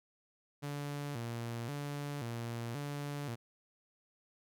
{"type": "tone with vibrato", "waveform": "sawtooth", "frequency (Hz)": 130, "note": "C3", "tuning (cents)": -11, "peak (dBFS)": -34, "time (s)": [0.62, 3.36], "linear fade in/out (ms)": 20, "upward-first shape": "square", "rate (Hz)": 0.94, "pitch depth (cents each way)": 180, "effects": []}